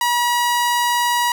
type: tone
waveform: sawtooth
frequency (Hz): 963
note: B5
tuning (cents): -44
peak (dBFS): -12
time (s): 0.01-1.32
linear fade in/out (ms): 2
effects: none